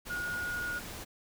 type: tone in noise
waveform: sine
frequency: 1441 Hz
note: F#6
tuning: 46 cents flat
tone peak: -33 dBFS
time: 0.09-0.8 s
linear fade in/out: 20 ms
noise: pink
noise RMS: -43 dBFS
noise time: 0.05-1.05 s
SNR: +7 dB
effects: none